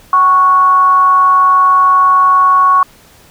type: tone with frequency modulation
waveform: sine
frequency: 1108.7 Hz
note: C#6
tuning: in tune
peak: -5 dBFS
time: 0.13-2.83 s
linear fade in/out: 2 ms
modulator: 351 Hz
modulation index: 0.27
effects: pink hiss -43 dBFS RMS until 3.3 s